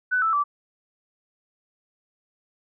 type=tone with pitch steps; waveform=sine; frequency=1497 / 1318.4 / 1161 Hz; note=F#6 / E6 / D6; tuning=+20 / 0 / -20 cents; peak=-19 dBFS; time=0.11-0.44 s; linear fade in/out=20 ms; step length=110 ms; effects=none